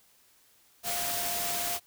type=tone in noise; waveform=sine; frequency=698.5 Hz; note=F5; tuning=in tune; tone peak=-37 dBFS; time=0.83-1.8 s; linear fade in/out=50 ms; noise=white; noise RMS=-32 dBFS; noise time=0.83-1.8 s; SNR=-8 dB; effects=white hiss -63 dBFS RMS until 1.86 s